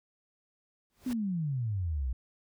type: noise with exponential growth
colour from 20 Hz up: pink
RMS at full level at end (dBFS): -41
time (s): 0.9-1.13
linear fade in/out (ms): 0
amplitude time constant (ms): 48
type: exponential sweep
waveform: sine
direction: down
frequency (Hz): 261.6 to 59.1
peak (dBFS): -29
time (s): 1.06-2.13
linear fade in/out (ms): 5
effects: none